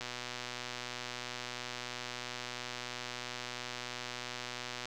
click train, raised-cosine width 0.2 ms, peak -22 dBFS, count 597, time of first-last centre 0.01-4.856 s, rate 123 Hz, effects none

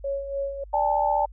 sine tone with tremolo, 554.4 Hz, C#5, in tune, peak -24 dBFS, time 0.04-0.64 s, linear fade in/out 5 ms, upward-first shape sine, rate 3.4 Hz, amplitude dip 60%
sine chord, D suspended fourth, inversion none, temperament equal with one note detuned, 587.3 / 804.6 / 880 Hz, D5 / G5 / A5, 0 / +45 / 0 cents, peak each -26 / -24 / -23 dBFS, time 0.73-1.26 s, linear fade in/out 10 ms
effects added 50 Hz sine -41 dBFS peak until 1.32 s

